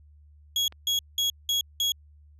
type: tone bursts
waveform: 35% pulse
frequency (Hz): 3323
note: G#7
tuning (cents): 0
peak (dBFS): -21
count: 5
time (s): 0.56-1.92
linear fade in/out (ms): 2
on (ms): 120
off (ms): 190
type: clicks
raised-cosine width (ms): 0.3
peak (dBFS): -36 / -30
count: 2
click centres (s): 0.67 / 0.724
effects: added 74 Hz sine -51 dBFS peak until 2.39 s + resampled to 32000 Hz